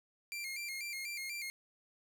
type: tone with vibrato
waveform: sawtooth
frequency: 2249 Hz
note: C#7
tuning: 24 cents sharp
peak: -36 dBFS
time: 0.32-1.5 s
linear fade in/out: 0 ms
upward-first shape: square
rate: 4.1 Hz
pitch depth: 83 cents each way
effects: 13-bit